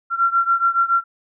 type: beating tone pair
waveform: sine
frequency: 1365 / 1372.1 Hz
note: F6 / F6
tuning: -40 / -31 cents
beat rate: 7.1 Hz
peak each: -17 / -19 dBFS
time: 0.1-1.04 s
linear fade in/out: 50 ms
effects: none